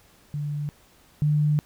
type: tone pair in turn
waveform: sine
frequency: 146.83 / 149.48 Hz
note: D3 / D3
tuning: 0 / +31 cents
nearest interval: unison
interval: 31 cents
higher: second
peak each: -26 / -18 dBFS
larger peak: second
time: 0.34-0.69 / 1.22-1.59 s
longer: second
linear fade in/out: 0 ms
effects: pink hiss -57 dBFS RMS until 1.65 s